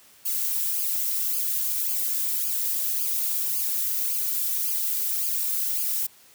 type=noise with flanger; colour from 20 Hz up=violet; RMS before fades=-26 dBFS; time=0.25-6.07 s; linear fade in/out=10 ms; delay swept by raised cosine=0.52 to 2.72 ms; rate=1.8 Hz; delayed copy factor=-1; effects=white hiss -54 dBFS RMS until 6.34 s + high-pass 60 Hz 12 dB/octave